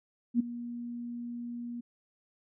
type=tone with ADSR envelope; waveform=sine; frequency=238.7 Hz; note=A#3; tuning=41 cents sharp; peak=-20 dBFS; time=0.34-1.81 s; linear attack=57 ms; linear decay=11 ms; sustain=-16 dB; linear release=11 ms; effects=none